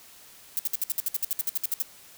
violet noise bursts, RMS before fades -26 dBFS, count 16, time 0.57-1.821 s, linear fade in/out 0 ms, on 21 ms, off 61 ms, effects white hiss -51 dBFS RMS until 2.17 s

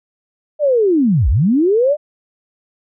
sine linear two-way sweep, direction down then up, 616 to 49 to 616 Hz, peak -10 dBFS, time 0.59-1.97 s, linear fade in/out 50 ms, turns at 1.29 s, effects none

